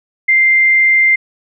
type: tone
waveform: sine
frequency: 2093 Hz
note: C7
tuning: in tune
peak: -7 dBFS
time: 0.28-1.16 s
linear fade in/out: 10 ms
effects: none